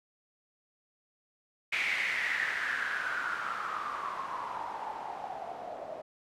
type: noise with low-pass filter sweep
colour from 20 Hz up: blue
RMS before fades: -35 dBFS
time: 1.72-6.02 s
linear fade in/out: 10 ms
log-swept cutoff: 2300 to 620 Hz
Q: 6.8
effects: none